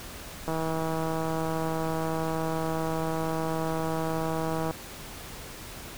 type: click train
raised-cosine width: 1 ms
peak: -17 dBFS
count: 682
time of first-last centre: 0.48-4.71 s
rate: 161 Hz
effects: pink hiss -42 dBFS RMS until 5.97 s